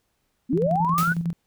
sine linear sweep, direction up, 220 to 1526 Hz, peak -20 dBFS, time 0.49-1.14 s, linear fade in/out 20 ms
sine tone with tremolo, 168.7 Hz, E3, 40 cents sharp, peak -21 dBFS, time 0.53-1.33 s, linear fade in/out 0 ms, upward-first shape square, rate 11 Hz, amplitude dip 55%
white noise with exponential decay, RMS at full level -27 dBFS, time 0.98-1.24 s, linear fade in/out 0 ms, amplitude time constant 56 ms
effects pink hiss -72 dBFS RMS until 1.46 s

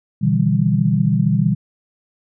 sine chord, E minor seventh, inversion second, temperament equal with one note detuned, 123.47 / 149.74 / 164.81 / 196 Hz, B2 / D3 / E3 / G3, 0 / +34 / 0 / 0 cents, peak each -19 / -19 / -19 / -18 dBFS, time 0.21-1.55 s, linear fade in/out 20 ms, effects none

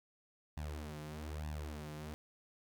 sawtooth tone with flanger, 75.7 Hz, D#2, 47 cents flat, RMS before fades -44 dBFS, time 0.57-2.14 s, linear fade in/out 0 ms, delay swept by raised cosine 1.1 to 5.9 ms, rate 1.1 Hz, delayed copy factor +1, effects none

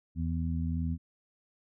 harmonic tone, 82.41 Hz, E2, in tune, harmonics 1 / 2 / 3, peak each -31 / -34 / -36 dBFS, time 0.15-0.98 s, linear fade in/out 50 ms, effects none

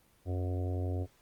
harmonic tone, 90.6 Hz, F#2, 36 cents flat, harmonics 1 / 3 / 4 / 5 / 6 / 7 / 8, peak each -31 / -41 / -43 / -45 / -47 / -48 / -49 dBFS, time 0.25-1.07 s, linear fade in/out 50 ms, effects pink hiss -66 dBFS RMS until 1.21 s + Opus 24 kbps

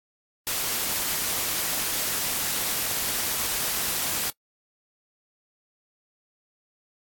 white noise, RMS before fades -27 dBFS, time 0.47-4.3 s, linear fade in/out 0 ms, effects noise-tail reverb RT60 0.1 s tail -26 dB re dry + AAC 64 kbps

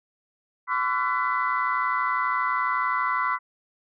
sine tone cluster, 1017 / 1137 / 1352 / 1484 / 1999 Hz, C6 / C#6 / E6 / F#6 / B6, -50 / +44 / +43 / +5 / +20 cents, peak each -26 / -27 / -29 / -32 / -30 dBFS, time 0.67-3.39 s, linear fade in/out 50 ms, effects tanh soft clip ceiling -12 dBFS

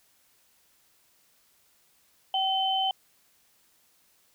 sine tone pair together, 766 / 3064 Hz, G5 / G7, -40 / -40 cents, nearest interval 2 octaves, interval 2400 cents, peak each -26 / -27 dBFS, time 2.34-2.91 s, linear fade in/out 2 ms, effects white hiss -65 dBFS RMS until 4.34 s

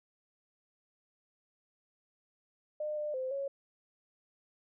sine tone with pitch steps, 605 / 599 / 518 / 553 Hz, D#5 / D5 / C5 / C#5, -49 / +34 / -17 / -4 cents, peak -33 dBFS, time 2.8-3.48 s, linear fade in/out 5 ms, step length 170 ms, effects none

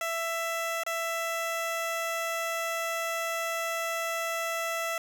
15% pulse tone with dropouts, 664 Hz, E5, 12 cents sharp, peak -23 dBFS, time 0.01-4.98 s, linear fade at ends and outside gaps 2 ms, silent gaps 0.835-0.864 s, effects none

